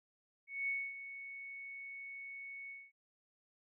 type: tone with ADSR envelope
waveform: sine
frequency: 2217 Hz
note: C#7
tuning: in tune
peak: -33 dBFS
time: 0.47-2.92 s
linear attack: 210 ms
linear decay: 250 ms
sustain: -12 dB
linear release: 220 ms
effects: none